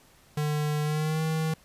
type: tone with pitch glide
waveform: square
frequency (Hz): 150 to 158.74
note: D3 to D#3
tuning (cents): +37 to +35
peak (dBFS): -26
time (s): 0.37-1.54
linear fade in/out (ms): 5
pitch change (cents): +98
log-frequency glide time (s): 0.83-1.22
effects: pink hiss -58 dBFS RMS until 1.64 s + resampled to 32000 Hz